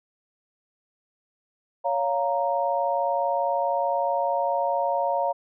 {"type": "chord", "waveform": "sine", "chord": "Bb minor", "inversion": "first", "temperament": "just", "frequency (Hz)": [559.4, 699.2, 932.3], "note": ["Db5", "F5", "Bb5"], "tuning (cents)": [16, 2, 0], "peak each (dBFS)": -26, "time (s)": [1.84, 5.33], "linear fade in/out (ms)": 20, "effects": []}